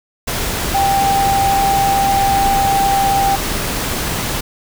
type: tone in noise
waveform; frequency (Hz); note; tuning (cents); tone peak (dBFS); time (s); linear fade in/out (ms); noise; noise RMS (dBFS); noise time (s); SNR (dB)
sine; 789; G5; +11; -12; 0.74-3.36; 10; pink; -20; 0.27-4.41; +5
effects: none